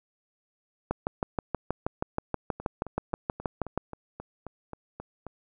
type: two click trains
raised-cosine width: 1 ms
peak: -13 / -24 dBFS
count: 19 / 11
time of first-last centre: 0.91-3.776 / 2.6-5.267 s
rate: 6.28 / 3.75 Hz
effects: none